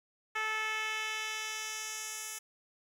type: tone with band-pass filter sweep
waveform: 10% pulse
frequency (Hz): 435.5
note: A4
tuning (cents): -18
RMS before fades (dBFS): -37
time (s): 0.35-2.39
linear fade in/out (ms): 10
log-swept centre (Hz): 1800 to 9100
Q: 1.1
effects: 10-bit